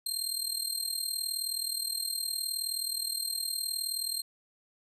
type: tone with amplitude modulation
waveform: 20% pulse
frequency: 4186 Hz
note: C8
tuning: in tune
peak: -22 dBFS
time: 0.06-4.22 s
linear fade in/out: 5 ms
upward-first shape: sine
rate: 39.2 Hz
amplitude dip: 75%
effects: resampled to 32000 Hz